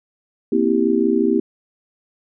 sine chord, C dominant seventh, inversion third, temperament just, 235.5 / 261.6 / 327 / 392.4 Hz, Bb3 / C4 / E4 / G4, +18 / 0 / -14 / +2 cents, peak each -20 / -21 / -19 / -19 dBFS, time 0.52-1.4 s, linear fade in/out 5 ms, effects none

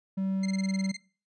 triangle tone, 192 Hz, G3, 36 cents flat, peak -25 dBFS, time 0.17-0.92 s, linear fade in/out 10 ms
20% pulse tone bursts, 2093 Hz, C7, in tune, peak -31 dBFS, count 11, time 0.43-0.968 s, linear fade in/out 5 ms, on 28 ms, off 23 ms
effects noise-tail reverb RT60 0.4 s tail -21 dB re dry + resampled to 22050 Hz

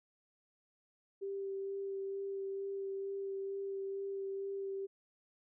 sine tone with vibrato, 392 Hz, G4, in tune, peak -37 dBFS, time 1.21-4.87 s, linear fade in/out 20 ms, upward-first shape sine, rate 2.2 Hz, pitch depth 11 cents each way, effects none

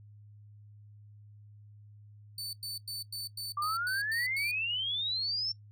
sawtooth tone bursts, 4520 Hz, C#8, 33 cents sharp, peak -34 dBFS, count 9, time 2.38-4.514 s, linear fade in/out 2 ms, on 150 ms, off 98 ms
sine exponential sweep, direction up, 1159 to 5450 Hz, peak -30 dBFS, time 3.57-5.52 s, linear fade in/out 5 ms
effects noise-tail reverb RT60 0.1 s tail -20 dB re dry + added 104 Hz sine -51 dBFS peak until 5.71 s

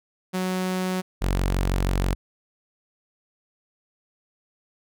sawtooth tone pair in turn, 185 / 46.25 Hz, F#3 / F#1, 0 / 0 cents, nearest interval 2 octaves, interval 2400 cents, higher first, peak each -20 / -17 dBFS, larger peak second, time 0.33-1.02 / 1.21-2.15 s, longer second, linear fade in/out 20 ms, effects none

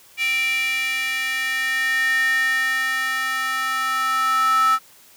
square tone with high-pass filter sweep, 261.6 Hz, C4, in tune, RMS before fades -21 dBFS, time 0.17-4.79 s, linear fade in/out 50 ms, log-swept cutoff 2400 to 1300 Hz, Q 8, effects white hiss -50 dBFS RMS until 5.16 s + high-pass 60 Hz 12 dB/octave

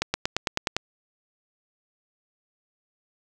accelerating click train, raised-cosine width 0.2 ms, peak -6 dBFS, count 8, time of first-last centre 0.02-0.766 s, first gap 120 ms, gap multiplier 0.96, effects none

